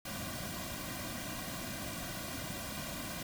pink noise with comb filter, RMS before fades -41 dBFS, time 0.05-3.23 s, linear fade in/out 5 ms, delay 2.3 ms, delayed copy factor -0.9, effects none

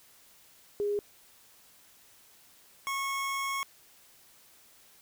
sine / 25% pulse tone pair in turn, 410.5 / 1095.9 Hz, G#4 / C#6, -20 / -20 cents, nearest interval octave + perfect fourth, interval 1700 cents, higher second, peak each -27 dBFS, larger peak neither, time 0.8-0.99 / 2.87-3.63 s, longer second, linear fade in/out 0 ms, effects white hiss -59 dBFS RMS until 5.01 s

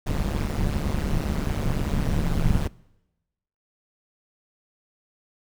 brown noise with amplitude modulation, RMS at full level -20 dBFS, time 0.06-2.68 s, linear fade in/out 10 ms, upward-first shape sine, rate 146 Hz, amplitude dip 95%, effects noise-tail reverb RT60 1.0 s tail -24 dB re dry

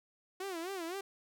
sawtooth tone with vibrato, 359.5 Hz, F#4, 50 cents flat, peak -34 dBFS, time 0.4-1.01 s, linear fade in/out 5 ms, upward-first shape sine, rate 3.9 Hz, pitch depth 170 cents each way, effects none

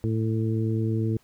harmonic tone, 111.1 Hz, A2, 17 cents sharp, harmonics 1 / 2 / 3 / 4, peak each -24 / -30 / -30 / -35 dBFS, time 0.04-1.17 s, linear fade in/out 0 ms, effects pink hiss -62 dBFS RMS until 1.23 s

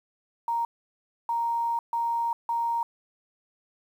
sine tone bursts at uneven times, 932.3 Hz, A#5, in tune, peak -24 dBFS, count 4, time 0.48-0.65 / 1.29-1.79 / 1.93-2.33 / 2.49-2.83 s, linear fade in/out 2 ms, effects 9-bit

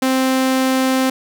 sawtooth tone, 261.6 Hz, C4, in tune, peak -10 dBFS, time 0.02-1.1 s, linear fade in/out 5 ms, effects none

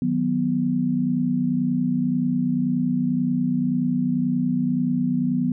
sine chord, B major, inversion first, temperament equal, 155.56 / 185 / 246.9 Hz, D#3 / F#3 / B3, 0 / 0 / 0 cents, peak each -27 / -25 / -21 dBFS, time 0.02-5.52 s, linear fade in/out 2 ms, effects none

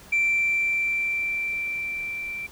sine tone with level ramp, 2346 Hz, D7, 2 cents flat, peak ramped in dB -17 to -30 dBFS, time 0.12-2.47 s, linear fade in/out 10 ms, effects tanh soft clip ceiling -16 dBFS + pink hiss -48 dBFS RMS until 2.51 s

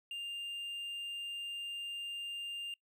triangle tone, 2800 Hz, F7, 4 cents sharp, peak -37 dBFS, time 0.11-2.74 s, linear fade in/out 2 ms, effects noise-tail reverb RT60 0.1 s tail -24 dB re dry

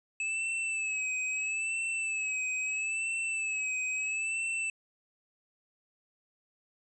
square tone with vibrato, 2600 Hz, E7, 24 cents flat, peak -31 dBFS, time 0.2-4.7 s, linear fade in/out 2 ms, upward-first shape sine, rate 0.76 Hz, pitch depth 56 cents each way, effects resampled to 24000 Hz

